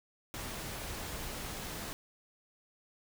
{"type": "noise", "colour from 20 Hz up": "pink", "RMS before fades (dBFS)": -41, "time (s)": [0.34, 1.93], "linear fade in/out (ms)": 0, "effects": []}